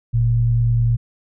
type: tone pair together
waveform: sine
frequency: 46.49 / 116.54 Hz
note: F#1 / A#2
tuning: +9 / 0 cents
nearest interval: octave + major third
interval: 1591 cents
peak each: -22 / -14 dBFS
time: 0.13-0.97 s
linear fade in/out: 20 ms
effects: none